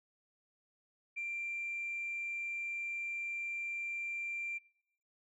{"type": "tone", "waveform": "sine", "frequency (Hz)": 2366, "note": "D7", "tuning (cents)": 12, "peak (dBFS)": -35, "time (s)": [1.16, 4.59], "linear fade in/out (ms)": 20, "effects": ["noise-tail reverb RT60 0.8 s tail -24 dB re dry", "tanh soft clip ceiling -32 dBFS"]}